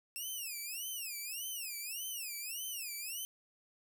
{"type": "tone with vibrato", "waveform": "5% pulse", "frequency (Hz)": 2666, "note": "E7", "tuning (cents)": 19, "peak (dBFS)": -31, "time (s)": [0.16, 3.25], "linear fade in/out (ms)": 0, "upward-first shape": "sine", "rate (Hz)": 1.7, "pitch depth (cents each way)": 250, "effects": []}